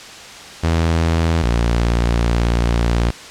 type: tone pair in turn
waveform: sawtooth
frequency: 82.41 / 58.27 Hz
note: E2 / A#1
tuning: 0 / 0 cents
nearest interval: tritone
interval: 600 cents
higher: first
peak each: -10 dBFS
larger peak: neither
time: 0.63-1.43 / 1.43-3.11 s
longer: second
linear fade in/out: 10 ms
effects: white hiss -35 dBFS RMS until 3.3 s + low-pass 6000 Hz 12 dB/octave